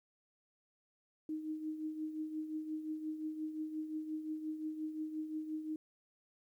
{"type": "tone with tremolo", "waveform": "sine", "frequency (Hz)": 311.1, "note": "D#4", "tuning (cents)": 0, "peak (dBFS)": -35, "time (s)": [1.29, 5.76], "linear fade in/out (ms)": 2, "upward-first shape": "triangle", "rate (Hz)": 5.7, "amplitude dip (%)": 65, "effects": ["12-bit"]}